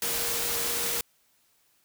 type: tone in noise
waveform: sine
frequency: 470 Hz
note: A#4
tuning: 14 cents sharp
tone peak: -39 dBFS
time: 0.02-1.01 s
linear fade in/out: 2 ms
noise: white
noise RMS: -29 dBFS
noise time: 0.02-1.01 s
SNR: -13 dB
effects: white hiss -67 dBFS RMS until 1.84 s